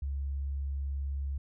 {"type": "tone", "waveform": "sine", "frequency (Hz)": 69.3, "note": "C#2", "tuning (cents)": 0, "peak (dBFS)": -31, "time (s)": [0.02, 1.38], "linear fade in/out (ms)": 5, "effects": []}